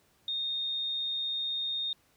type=tone; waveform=sine; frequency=3682 Hz; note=A#7; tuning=22 cents flat; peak=-30 dBFS; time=0.28-1.93 s; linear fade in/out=2 ms; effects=pink hiss -67 dBFS RMS until 2.16 s + high-pass 60 Hz 12 dB/octave